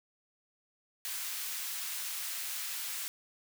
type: high-pass noise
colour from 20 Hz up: white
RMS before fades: -38 dBFS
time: 1.05-3.08 s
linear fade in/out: 0 ms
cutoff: 1300 Hz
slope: 12 dB/octave
effects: none